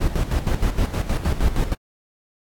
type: noise with tremolo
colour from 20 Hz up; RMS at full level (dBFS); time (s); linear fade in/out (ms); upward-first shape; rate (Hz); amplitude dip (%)
brown; -19; 0-1.75; 20; square; 6.4; 65
effects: AAC 64 kbps